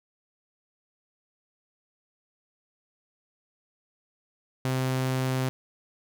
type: tone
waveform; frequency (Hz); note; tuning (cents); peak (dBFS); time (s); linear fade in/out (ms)
sawtooth; 130.1; C3; -9; -21; 4.65-5.49; 0
effects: none